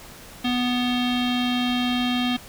square tone with low-pass filter, 246.9 Hz, B3, in tune, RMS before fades -23 dBFS, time 0.44-2.37 s, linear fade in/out 10 ms, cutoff 3400 Hz, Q 5.7, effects pink hiss -43 dBFS RMS until 2.48 s

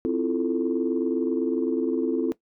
sine chord, F major seventh, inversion second, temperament equal, 261.6 / 329.6 / 349.2 / 440 Hz, C4 / E4 / F4 / A4, 0 / 0 / 0 / 0 cents, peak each -26 / -26 / -28 / -27 dBFS, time 0.05-2.32 s, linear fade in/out 0 ms, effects noise-tail reverb RT60 0.1 s tail -18 dB re dry + tanh soft clip ceiling -13 dBFS

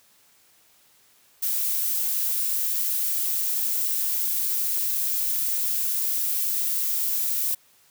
violet noise, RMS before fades -25 dBFS, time 1.42-7.55 s, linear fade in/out 10 ms, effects white hiss -59 dBFS RMS until 7.9 s + high-pass 60 Hz 12 dB/octave

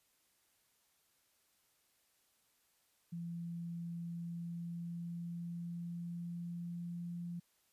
sine tone with pitch glide, 170 to 172.77 Hz, F3 to F3, -46 to -18 cents, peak -40 dBFS, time 3.12-7.4 s, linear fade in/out 10 ms, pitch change +28 cents, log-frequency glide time 4.09-7.22 s, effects white hiss -75 dBFS RMS until 7.72 s + resampled to 32000 Hz

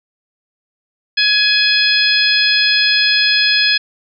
harmonic tone, 840 Hz, G#5, 19 cents sharp, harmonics 2 / 3 / 4 / 5 / 6, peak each -17 / -17 / -17 / -17 / -17 dBFS, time 1.17-3.78 s, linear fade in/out 10 ms, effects none

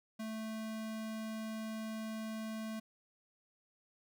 square tone, 220 Hz, A3, in tune, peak -40 dBFS, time 0.19-2.8 s, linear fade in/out 10 ms, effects none

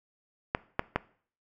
clicks, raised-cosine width 0.5 ms, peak -10 dBFS, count 3, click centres 0.549 / 0.794 / 0.96 s, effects noise-tail reverb RT60 0.5 s tail -20 dB re dry

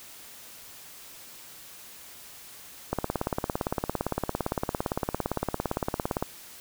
click train, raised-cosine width 1 ms, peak -12 dBFS, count 59, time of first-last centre 2.93-6.225 s, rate 17.6 Hz, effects white hiss -47 dBFS RMS until 6.6 s

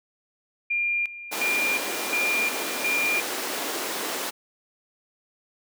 sine tone with tremolo, 2400 Hz, D7, 37 cents sharp, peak -22 dBFS, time 0.7-3.22 s, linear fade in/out 10 ms, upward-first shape square, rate 1.4 Hz, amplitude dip 80%
pink high-pass noise, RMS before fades -30 dBFS, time 1.31-4.31 s, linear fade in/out 20 ms, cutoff 280 Hz, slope 24 dB/octave
effects none

